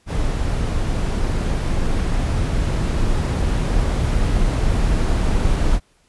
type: noise with level ramp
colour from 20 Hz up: brown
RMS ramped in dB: -20 to -17 dBFS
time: 0.06-5.8 s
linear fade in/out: 50 ms
effects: pink hiss -59 dBFS RMS until 6.08 s + resampled to 24000 Hz